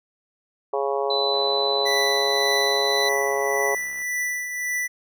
harmonic tone, 138.59 Hz, C#3, in tune, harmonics 3 / 4 / 5 / 6 / 7 / 8, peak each -25 / -27 / -29 / -31 / -32 / -33 dBFS, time 0.73-3.75 s, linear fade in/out 5 ms
sine tone, 4000 Hz, B7, 21 cents sharp, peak -23 dBFS, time 1.1-3.09 s, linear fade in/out 5 ms
click train, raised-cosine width 0.5 ms, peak -32 dBFS, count 181, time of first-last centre 1.34-4.019 s, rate 67.2 Hz
square tone with tremolo, 1975.5 Hz, B6, in tune, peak -23 dBFS, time 1.85-4.88 s, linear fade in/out 20 ms, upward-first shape triangle, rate 1.8 Hz, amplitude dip 55%
effects none

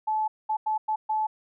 sine tone bursts at uneven times, 865 Hz, A5, 30 cents flat, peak -23 dBFS, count 5, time 0.07-0.28 / 0.49-0.57 / 0.66-0.78 / 0.88-0.96 / 1.09-1.27 s, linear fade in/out 10 ms, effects none

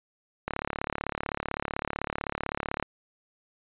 click train, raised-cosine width 0.5 ms, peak -14 dBFS, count 85, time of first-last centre 0.48-2.826 s, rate 35.8 Hz, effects resampled to 8000 Hz

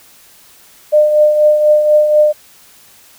sine tone with tremolo, 603 Hz, D5, 46 cents sharp, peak -4 dBFS, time 0.92-2.33 s, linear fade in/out 20 ms, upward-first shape triangle, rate 4.1 Hz, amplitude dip 55%, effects white hiss -44 dBFS RMS until 3.18 s

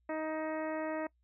harmonic tone with a mistuned harmonic, 313.5 Hz, D#4, 13 cents sharp, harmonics 1 / 2 / 3 / 4 / 5 / 6 / 7 / 8, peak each -38 / -37 / -43 / -47 / -50 / -47 / -53 / -57 dBFS, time 0.09-1.07 s, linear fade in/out 5 ms, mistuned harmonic 8, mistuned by +33 cents, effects noise-tail reverb RT60 0.1 s tail -23 dB re dry + added 60 Hz sine -70 dBFS peak until 1.23 s

